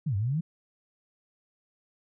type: exponential two-way sweep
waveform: sine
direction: down then up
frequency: 173.5 to 94.1 to 173.5 Hz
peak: -25 dBFS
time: 0.06-0.41 s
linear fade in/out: 10 ms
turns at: 0.16 s
effects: none